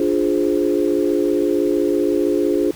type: chord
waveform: sine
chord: D half-diminished seventh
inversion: none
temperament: equal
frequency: 293.7 / 349.2 / 415.3 / 523.3 Hz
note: D4 / F4 / Ab4 / C5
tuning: 0 / 0 / 0 / 0 cents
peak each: -20 / -19 / -20 / -25 dBFS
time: 0-2.71 s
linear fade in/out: 2 ms
effects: pink hiss -40 dBFS RMS until 2.75 s